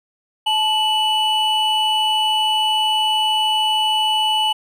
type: tone pair together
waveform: triangle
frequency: 866.9 / 2960 Hz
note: A5 / F#7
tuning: -26 / 0 cents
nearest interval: octave + major sixth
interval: 2126 cents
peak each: -17 / -16 dBFS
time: 0.46-4.53 s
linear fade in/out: 10 ms
effects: none